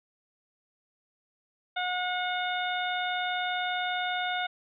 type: harmonic tone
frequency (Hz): 725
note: F#5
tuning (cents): -35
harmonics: 1 / 2 / 3 / 4 / 5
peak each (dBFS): -31 / -33 / -37 / -41 / -36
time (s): 1.76-4.47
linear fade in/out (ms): 10
effects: none